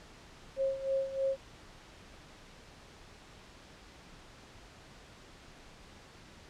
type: tone with tremolo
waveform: sine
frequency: 539 Hz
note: C#5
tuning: 49 cents flat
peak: -27 dBFS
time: 0.56-1.37 s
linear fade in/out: 50 ms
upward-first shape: sine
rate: 3.2 Hz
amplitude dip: 75%
effects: pink hiss -54 dBFS RMS until 6.49 s + low-pass 6000 Hz 12 dB/octave